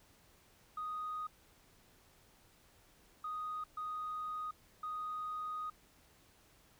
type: tone bursts at uneven times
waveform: sine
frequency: 1244.5 Hz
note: D#6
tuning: in tune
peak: -37 dBFS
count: 4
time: 0.77-1.27 / 3.24-3.64 / 3.77-4.51 / 4.83-5.7 s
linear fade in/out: 5 ms
effects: tanh soft clip ceiling -34 dBFS + pink hiss -66 dBFS RMS until 6.79 s